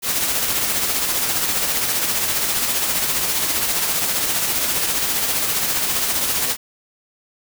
white noise with tremolo, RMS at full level -19 dBFS, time 0.02-6.57 s, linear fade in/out 50 ms, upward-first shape sine, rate 15 Hz, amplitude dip 35%, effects none

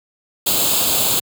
white noise with comb filter, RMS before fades -17 dBFS, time 0.46-1.2 s, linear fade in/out 10 ms, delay 0.26 ms, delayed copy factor +0.75, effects high-pass 100 Hz 12 dB/octave

